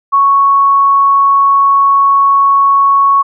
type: tone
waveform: sine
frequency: 1108.7 Hz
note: C#6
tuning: in tune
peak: -5 dBFS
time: 0.12-3.23 s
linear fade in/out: 20 ms
effects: none